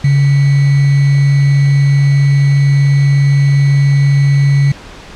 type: tone with sample-and-hold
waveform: sine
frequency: 140 Hz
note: C#3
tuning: 18 cents sharp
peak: -6 dBFS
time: 0.04-4.72 s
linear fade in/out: 5 ms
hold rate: 2100 Hz
effects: pink hiss -33 dBFS RMS until 5.15 s + low-pass 5000 Hz 12 dB/octave